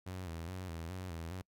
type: tone with vibrato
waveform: sawtooth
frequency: 87.31 Hz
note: F2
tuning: in tune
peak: -37 dBFS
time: 0.06-1.42 s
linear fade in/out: 10 ms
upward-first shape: square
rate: 2.4 Hz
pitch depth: 100 cents each way
effects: noise-tail reverb RT60 0.1 s tail -26 dB re dry